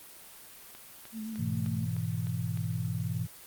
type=click train; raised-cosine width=0.3 ms; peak=-31 dBFS; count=7; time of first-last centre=0.75-2.574 s; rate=3.29 Hz
type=tone with vibrato; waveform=sine; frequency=220 Hz; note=A3; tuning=in tune; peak=-35 dBFS; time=1.12-1.88 s; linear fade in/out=50 ms; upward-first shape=square; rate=7.2 Hz; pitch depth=28 cents each way
type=chord; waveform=sine; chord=E major; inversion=first; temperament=equal; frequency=103.83 / 123.47 / 164.81 Hz; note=G#2 / B2 / E3; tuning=0 / 0 / 0 cents; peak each=-34 dBFS; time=1.38-3.27 s; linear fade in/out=20 ms
effects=white hiss -50 dBFS RMS until 3.46 s + Opus 32 kbps